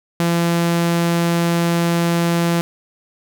sawtooth tone, 170 Hz, F3, 46 cents flat, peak -11 dBFS, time 0.2-2.61 s, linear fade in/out 0 ms, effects none

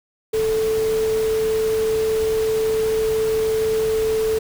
sine tone in noise, 440 Hz, A4, in tune, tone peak -17 dBFS, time 0.33-4.39 s, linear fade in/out 10 ms, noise pink, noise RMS -32 dBFS, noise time 0.33-4.39 s, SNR +12 dB, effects none

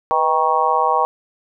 harmonic tone with a mistuned harmonic, 157.6 Hz, D#3, 23 cents sharp, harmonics 3 / 4 / 5 / 6 / 7, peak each -23 / -24 / -19 / -19 / -19 dBFS, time 0.11-1.05 s, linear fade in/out 0 ms, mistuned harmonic 3, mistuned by +65 cents, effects none

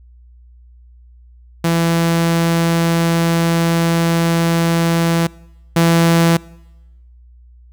sawtooth tone pair in turn, 167.2 / 167.2 Hz, E3 / E3, +25 / +25 cents, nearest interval unison, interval 0 cents, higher neither, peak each -9 / -6 dBFS, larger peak second, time 1.64-5.27 / 5.76-6.37 s, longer first, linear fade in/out 5 ms, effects noise-tail reverb RT60 1.0 s tail -24 dB re dry + added 60 Hz sine -41 dBFS peak until 7.72 s

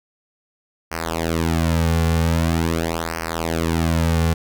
sawtooth tone with flanger, 82.41 Hz, E2, in tune, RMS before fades -20 dBFS, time 0.91-4.34 s, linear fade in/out 10 ms, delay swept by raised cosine 0.27 to 3.17 ms, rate 0.44 Hz, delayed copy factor -0.9, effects none

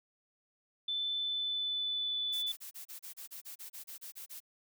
sine tone with pitch glide, 3520 to 3484 Hz, A7 to A7, 0 to -18 cents, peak -32 dBFS, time 0.88-2.52 s, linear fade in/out 5 ms, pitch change -18 cents, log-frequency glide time 1.15-2.17 s
blue noise bursts, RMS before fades -46 dBFS, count 15, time 2.32-4.404 s, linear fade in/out 20 ms, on 110 ms, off 31 ms
effects none

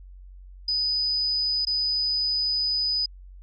sine tone with dropouts, 4986 Hz, D#8, 3 cents sharp, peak -22 dBFS, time 0.68-3.06 s, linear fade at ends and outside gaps 5 ms, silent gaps 1.651-1.669 s, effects added 46 Hz sine -42 dBFS peak until 3.42 s

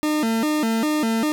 40% pulse tone with vibrato, 261.6 Hz, C4, in tune, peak -18 dBFS, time 0.03-1.32 s, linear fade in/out 0 ms, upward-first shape square, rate 2.5 Hz, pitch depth 260 cents each way, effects none

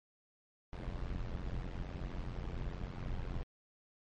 brown noise with amplitude modulation, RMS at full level -36 dBFS, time 0.73-3.43 s, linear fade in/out 0 ms, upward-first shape sine, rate 88.9 Hz, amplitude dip 90%, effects low-pass 4000 Hz 12 dB/octave + MP3 48 kbps

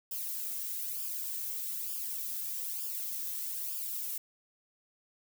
violet noise with flanger, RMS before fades -37 dBFS, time 0.11-4.18 s, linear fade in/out 5 ms, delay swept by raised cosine 0.49 to 2.09 ms, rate 1.1 Hz, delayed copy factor -0.65, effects none

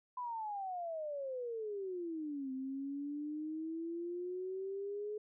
sine exponential two-way sweep, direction down then up, 1010 to 260 to 425.4 Hz, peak -38 dBFS, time 0.17-5.18 s, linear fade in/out 5 ms, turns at 2.52 s, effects none

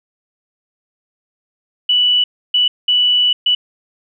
sine tone bursts at uneven times, 2960 Hz, F#7, in tune, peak -10 dBFS, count 4, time 1.89-2.24 / 2.54-2.68 / 2.88-3.33 / 3.46-3.55 s, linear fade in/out 5 ms, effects none

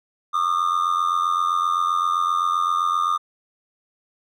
triangle tone with amplitude modulation, 1211 Hz, D#6, 47 cents flat, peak -13 dBFS, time 0.33-3.18 s, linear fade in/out 20 ms, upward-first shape sine, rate 87.7 Hz, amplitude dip 80%, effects none

